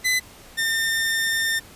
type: tone pair in turn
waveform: sawtooth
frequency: 2015 / 1807.5 Hz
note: B6 / A6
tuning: +34 / +46 cents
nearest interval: major second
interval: 188 cents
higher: first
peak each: -15 / -17 dBFS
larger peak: first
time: 0.04-0.2 / 0.57-1.6 s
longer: second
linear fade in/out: 20 ms
effects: pink hiss -46 dBFS RMS until 1.75 s + resampled to 32000 Hz